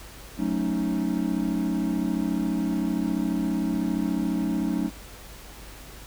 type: chord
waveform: triangle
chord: D# half-diminished seventh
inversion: first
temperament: equal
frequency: 185 / 220 / 277.2 / 311.1 Hz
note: F#3 / A3 / C#4 / D#4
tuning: 0 / 0 / 0 / 0 cents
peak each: -27 dBFS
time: 0.37-4.91 s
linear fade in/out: 50 ms
effects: added 50 Hz sine -45 dBFS peak until 6.06 s + pink hiss -45 dBFS RMS until 6.06 s